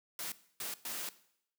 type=noise bursts at uneven times; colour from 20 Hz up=white; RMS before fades=-40 dBFS; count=3; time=0.19-0.32 / 0.6-0.74 / 0.85-1.09 s; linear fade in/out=2 ms; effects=noise-tail reverb RT60 0.7 s tail -17 dB re dry + high-pass 150 Hz 12 dB/octave